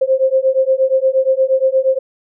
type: beating tone pair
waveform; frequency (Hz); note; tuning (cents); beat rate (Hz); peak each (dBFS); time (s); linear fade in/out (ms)
sine; 523.3 / 531.8; C5 / C5; 0 / +28; 8.5; -14; 0.01-1.99; 10
effects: none